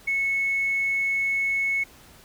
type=tone with tanh clipping; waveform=triangle; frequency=2200 Hz; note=C#7; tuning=14 cents flat; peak=-21 dBFS; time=0.07-1.84 s; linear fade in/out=10 ms; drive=1 dB; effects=pink hiss -51 dBFS RMS until 2.24 s